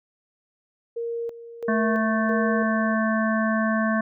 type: tone with tremolo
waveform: sine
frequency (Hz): 466.2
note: A#4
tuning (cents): 0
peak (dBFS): -26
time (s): 0.96-2.95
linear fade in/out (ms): 10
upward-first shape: square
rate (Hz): 1.5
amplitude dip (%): 75
type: harmonic tone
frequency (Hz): 220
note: A3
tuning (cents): 0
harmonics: 1 / 3 / 5 / 7 / 8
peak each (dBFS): -22 / -27 / -29 / -30 / -31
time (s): 1.68-4.01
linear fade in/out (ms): 5
effects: none